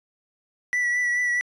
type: tone with vibrato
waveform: triangle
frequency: 1956 Hz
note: B6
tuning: 17 cents flat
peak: -19 dBFS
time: 0.73-1.41 s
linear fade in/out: 0 ms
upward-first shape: triangle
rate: 4.7 Hz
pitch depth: 27 cents each way
effects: resampled to 22050 Hz